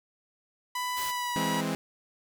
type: tone with pitch glide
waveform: sawtooth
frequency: 994 to 969.1 Hz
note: B5 to B5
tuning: +11 to -33 cents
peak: -26 dBFS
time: 0.75-1.61 s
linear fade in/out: 5 ms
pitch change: -44 cents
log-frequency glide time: 1.04-1.4 s
type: noise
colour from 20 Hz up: white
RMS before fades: -38 dBFS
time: 0.96-1.12 s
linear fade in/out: 20 ms
type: chord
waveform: sawtooth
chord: E augmented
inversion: none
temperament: equal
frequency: 164.81 / 207.7 / 261.6 Hz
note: E3 / G#3 / B#3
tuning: 0 / 0 / 0 cents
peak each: -29 dBFS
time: 1.36-1.75 s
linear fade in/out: 0 ms
effects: none